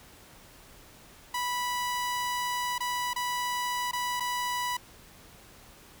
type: tone with dropouts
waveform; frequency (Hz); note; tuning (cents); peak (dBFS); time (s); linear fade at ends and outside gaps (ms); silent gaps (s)
sawtooth; 984; B5; -7; -25; 1.34-4.77; 5; 2.782-2.804 / 3.134-3.16 / 3.913-3.931 / 4.199-4.204
effects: pink hiss -53 dBFS RMS until 6 s